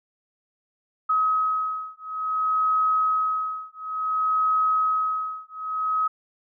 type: beating tone pair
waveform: sine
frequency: 1272 / 1272.57 Hz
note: D#6 / D#6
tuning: +38 / +39 cents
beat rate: 0.57 Hz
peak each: -24 / -24 dBFS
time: 1.09-6.08 s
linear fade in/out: 10 ms
effects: none